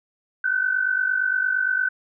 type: tone pair together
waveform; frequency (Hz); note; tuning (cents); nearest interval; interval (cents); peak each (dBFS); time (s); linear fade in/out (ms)
sine; 1480 / 1528.7; F#6 / G6; 0 / -44; minor second; 56; -24 / -21; 0.44-1.89; 5
effects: none